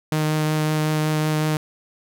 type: tone with vibrato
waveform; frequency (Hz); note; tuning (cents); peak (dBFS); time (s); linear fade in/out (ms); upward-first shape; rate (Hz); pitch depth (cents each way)
sawtooth; 154.3; D#3; -14; -15; 0.12-1.57; 2; triangle; 5.4; 11
effects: none